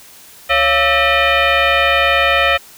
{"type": "tone with frequency modulation", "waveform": "sine", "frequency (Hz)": 554.4, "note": "C#5", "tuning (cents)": 0, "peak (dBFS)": -10, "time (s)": [0.49, 2.58], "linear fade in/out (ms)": 20, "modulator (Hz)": 622, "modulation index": 4.1, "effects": ["white hiss -41 dBFS RMS until 2.77 s"]}